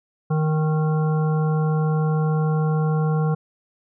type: harmonic tone with a mistuned harmonic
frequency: 155.56 Hz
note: D#3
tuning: in tune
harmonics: 1 / 3 / 5 / 7 / 9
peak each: -18 / -28 / -32 / -35 / -37 dBFS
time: 0.3-3.35 s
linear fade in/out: 10 ms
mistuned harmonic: 9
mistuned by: -28 cents
effects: none